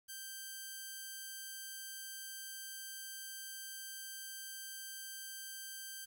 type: tone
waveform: 5% pulse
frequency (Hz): 1568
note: G6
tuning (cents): 0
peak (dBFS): -34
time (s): 0.08-6.06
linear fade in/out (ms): 20
effects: 11-bit